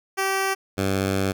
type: tone pair in turn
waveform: 10% pulse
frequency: 386.7 / 96.67 Hz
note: G4 / G2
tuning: -24 / -24 cents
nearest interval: 2 octaves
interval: 2400 cents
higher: first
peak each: -13 / -13 dBFS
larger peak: neither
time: 0.17-0.55 / 0.77-1.33 s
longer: second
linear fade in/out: 20 ms
effects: none